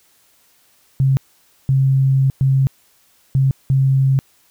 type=tone bursts at uneven times; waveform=sine; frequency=134.4 Hz; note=C3; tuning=47 cents sharp; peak=-11 dBFS; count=5; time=1-1.17 / 1.69-2.3 / 2.41-2.67 / 3.35-3.51 / 3.7-4.19 s; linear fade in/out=0 ms; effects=white hiss -56 dBFS RMS until 4.5 s